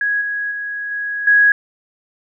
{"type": "tone with level steps", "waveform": "sine", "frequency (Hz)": 1661.2, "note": "G#6", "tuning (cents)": 0, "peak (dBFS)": [-15, -19, -22, -20, -8], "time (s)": [0.01, 1.52], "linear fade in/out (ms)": 2, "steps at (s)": [0.21, 0.51, 0.91, 1.27], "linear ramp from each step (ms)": 5, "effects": []}